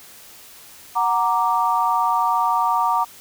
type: chord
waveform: sine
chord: Gb augmented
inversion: none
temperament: equal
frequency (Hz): 740 / 932.3 / 1174.7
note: Gb5 / Bb5 / D6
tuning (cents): 0 / 0 / 0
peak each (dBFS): -23 / -19 / -21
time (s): 0.95-3.05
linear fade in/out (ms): 20
effects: white hiss -44 dBFS RMS until 3.2 s